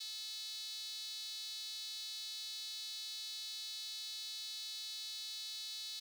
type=tone with high-pass filter; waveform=sawtooth; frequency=433.8 Hz; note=A4; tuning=25 cents flat; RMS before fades=-45 dBFS; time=0-6 s; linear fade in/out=10 ms; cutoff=4100 Hz; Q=6.9; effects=none